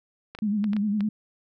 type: clicks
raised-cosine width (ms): 0.3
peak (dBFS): -22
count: 6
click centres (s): 0.35 / 0.388 / 0.642 / 0.733 / 0.766 / 1.007
type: tone with vibrato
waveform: sine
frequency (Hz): 207.7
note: G#3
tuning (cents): 0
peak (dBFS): -22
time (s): 0.42-1.09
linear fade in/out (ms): 5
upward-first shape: sine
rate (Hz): 9.8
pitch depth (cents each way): 73
effects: none